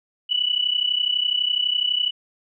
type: tone pair together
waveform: sine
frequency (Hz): 2944 / 2976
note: F#7 / F#7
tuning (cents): -9 / +9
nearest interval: unison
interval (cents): 18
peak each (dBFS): -22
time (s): 0.29-2.11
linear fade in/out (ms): 20
effects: none